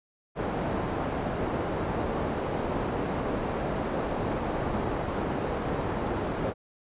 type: low-pass noise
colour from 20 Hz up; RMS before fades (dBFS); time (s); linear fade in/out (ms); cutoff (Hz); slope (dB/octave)
white; -30; 0.35-6.54; 50; 660; 12
effects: resampled to 8000 Hz